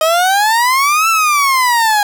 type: exponential two-way sweep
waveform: 30% pulse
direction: up then down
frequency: 622.3 to 1346 to 815 Hz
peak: -7 dBFS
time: 0.01-2.03 s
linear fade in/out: 2 ms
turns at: 1.09 s
effects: none